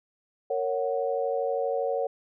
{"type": "chord", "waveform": "sine", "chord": "F# major", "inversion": "first", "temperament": "just", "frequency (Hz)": [462.5, 555, 740], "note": ["A#4", "C#5", "F#5"], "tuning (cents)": [-14, 2, 0], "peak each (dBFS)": [-29, -28, -32], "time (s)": [0.5, 2.07], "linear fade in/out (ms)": 5, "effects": []}